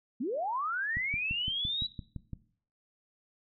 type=linear sweep; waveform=sine; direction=up; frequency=207.7 to 3951 Hz; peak=-30 dBFS; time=0.2-1.87 s; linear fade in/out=10 ms
type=click train; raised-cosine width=5 ms; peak=-26 dBFS; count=9; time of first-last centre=0.97-2.333 s; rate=5.87 Hz
effects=noise-tail reverb RT60 0.5 s tail -17 dB re dry